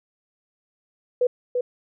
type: tone with echo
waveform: sine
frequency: 494.8 Hz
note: B4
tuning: 3 cents sharp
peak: -16 dBFS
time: 1.21-1.27 s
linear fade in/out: 5 ms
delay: 340 ms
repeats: 1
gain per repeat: -4 dB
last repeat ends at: 1.61 s
effects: none